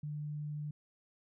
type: tone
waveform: sine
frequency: 149 Hz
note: D3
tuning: 25 cents sharp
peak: -37 dBFS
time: 0.03-0.71 s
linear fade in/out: 5 ms
effects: none